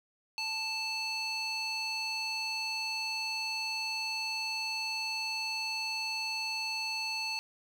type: tone with band-pass filter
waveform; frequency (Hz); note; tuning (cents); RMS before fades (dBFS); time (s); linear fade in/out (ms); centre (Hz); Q
square; 880; A5; 0; -35; 0.38-7.39; 0; 3700; 5.5
effects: 9-bit